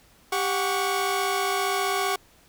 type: tone cluster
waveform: sawtooth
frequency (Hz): 394.1 / 733 / 1120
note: G4 / F#5 / C#6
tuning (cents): +9 / -16 / +18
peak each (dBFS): -24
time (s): 0.32-2.16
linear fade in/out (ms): 5
effects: pink hiss -57 dBFS RMS until 2.48 s